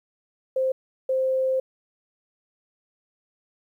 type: tone pair in turn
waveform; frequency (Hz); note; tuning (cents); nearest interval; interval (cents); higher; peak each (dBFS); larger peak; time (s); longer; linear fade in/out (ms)
sine; 523.3 / 523.3; C5 / C5; 0 / 0; unison; 0; neither; -20; neither; 0.56-0.72 / 1.09-1.6; second; 5
effects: 10-bit